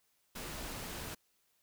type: noise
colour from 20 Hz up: pink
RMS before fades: -43 dBFS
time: 0.35-1.15 s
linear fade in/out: 10 ms
effects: white hiss -75 dBFS RMS until 1.62 s